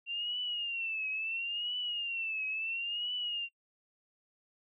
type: tone with vibrato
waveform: sine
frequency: 2754 Hz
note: F7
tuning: 25 cents flat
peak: -33 dBFS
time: 0.06-3.49 s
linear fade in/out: 50 ms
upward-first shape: triangle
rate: 0.73 Hz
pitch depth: 140 cents each way
effects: noise-tail reverb RT60 0.1 s tail -23 dB re dry